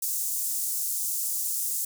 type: high-pass noise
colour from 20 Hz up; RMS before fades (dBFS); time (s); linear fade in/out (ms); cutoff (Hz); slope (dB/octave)
pink; -29; 0.02-1.85; 5; 7200; 24
effects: none